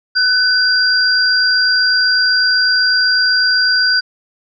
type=tone pair together; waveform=sine; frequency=1500 / 4772 Hz; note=F#6 / D8; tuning=+23 / +27 cents; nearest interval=octave + minor sixth; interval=2004 cents; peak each=-13 dBFS; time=0.15-4.01 s; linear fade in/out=20 ms; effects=none